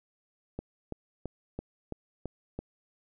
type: click train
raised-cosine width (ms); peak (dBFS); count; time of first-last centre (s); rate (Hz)
2; -22; 7; 0.59-2.59; 3
effects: none